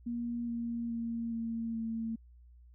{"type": "tone with pitch steps", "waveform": "sine", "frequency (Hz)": [237, 234.1, 231.3, 228.5, 225.8], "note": ["A#3", "A#3", "A#3", "A#3", "A3"], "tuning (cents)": [29, 8, -13, -34, 45], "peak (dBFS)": -33, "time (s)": [0.06, 2.16], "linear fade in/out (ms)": 10, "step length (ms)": 420, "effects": ["added 60 Hz sine -54 dBFS peak until 2.74 s"]}